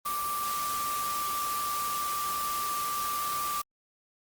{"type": "tone in noise", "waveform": "sine", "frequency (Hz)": 1174.7, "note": "D6", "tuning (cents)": 0, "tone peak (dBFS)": -30, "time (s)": [0.05, 3.62], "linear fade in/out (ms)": 10, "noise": "white", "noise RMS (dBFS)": -36, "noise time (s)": [0.05, 3.62], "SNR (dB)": 3, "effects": ["Opus 32 kbps"]}